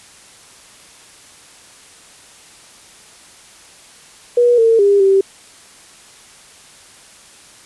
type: tone with pitch steps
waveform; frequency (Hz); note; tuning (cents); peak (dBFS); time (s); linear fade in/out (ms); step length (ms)
sine; 483.2 / 454.2 / 401.8 / 388.6; B4 / A#4 / G4 / G4; -38 / -45 / +43 / -15; -8; 4.37-5.21; 5; 210
effects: white hiss -43 dBFS RMS until 7.65 s + resampled to 24000 Hz